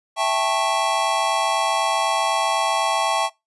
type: chord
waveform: square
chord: A dominant seventh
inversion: second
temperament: just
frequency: 660 / 792 / 880 / 1100 Hz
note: E5 / G5 / A5 / C#6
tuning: +2 / +18 / 0 / -14 cents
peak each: -25 dBFS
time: 0.16-3.3 s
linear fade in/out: 50 ms
effects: noise-tail reverb RT60 0.2 s tail -22 dB re dry + resampled to 24000 Hz